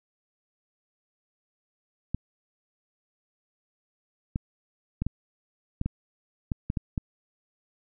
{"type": "clicks", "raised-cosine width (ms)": 5, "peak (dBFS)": -15, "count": 10, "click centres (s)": [2.146, 4.359, 5.02, 5.066, 5.814, 5.86, 6.518, 6.701, 6.772, 6.978], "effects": []}